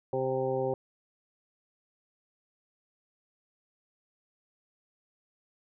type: harmonic tone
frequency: 131.2 Hz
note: C3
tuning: 5 cents sharp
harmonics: 1 / 2 / 3 / 4 / 6 / 7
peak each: -37 / -40 / -31 / -31 / -37 / -44 dBFS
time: 0.13-0.74 s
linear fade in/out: 2 ms
effects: none